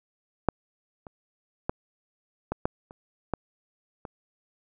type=clicks; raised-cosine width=1 ms; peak=-6 / -28 / -12 / -14 / -10 / -30 / -12 / -23 dBFS; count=8; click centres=0.487 / 1.068 / 1.695 / 2.52 / 2.655 / 2.909 / 3.337 / 4.052 s; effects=none